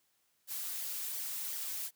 blue noise with flanger, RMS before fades -39 dBFS, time 0.47-1.91 s, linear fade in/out 50 ms, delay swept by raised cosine 0.74 to 5.64 ms, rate 2.8 Hz, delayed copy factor -0.6, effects white hiss -75 dBFS RMS until 1.95 s + high-pass 60 Hz 12 dB/octave

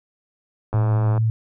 click train, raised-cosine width 1 ms, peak -15 dBFS, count 48, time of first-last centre 0.73-1.178 s, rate 105 Hz
sine tone, 111.6 Hz, A2, 25 cents sharp, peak -16 dBFS, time 0.74-1.3 s, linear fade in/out 0 ms
effects none

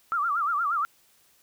sine tone with vibrato, 1265 Hz, D#6, 28 cents sharp, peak -23 dBFS, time 0.12-0.85 s, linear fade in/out 0 ms, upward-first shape sine, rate 8.5 Hz, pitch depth 180 cents each way, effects white hiss -62 dBFS RMS until 1.42 s

